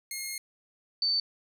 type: tone pair in turn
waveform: 10% pulse / sine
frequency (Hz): 2145 / 4545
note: C7 / C#8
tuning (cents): +42 / +42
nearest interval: octave + minor second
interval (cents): 1300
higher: second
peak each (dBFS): -25 / -24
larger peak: second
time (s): 0.11-0.38 / 1.02-1.2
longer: first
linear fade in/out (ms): 2
effects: none